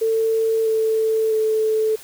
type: tone with pitch steps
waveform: sine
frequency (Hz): 447.1 / 442 / 436.9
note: A4 / A4 / A4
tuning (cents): +28 / +8 / -12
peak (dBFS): -16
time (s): 0.01-1.96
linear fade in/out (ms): 10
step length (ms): 650
effects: white hiss -42 dBFS RMS until 2.03 s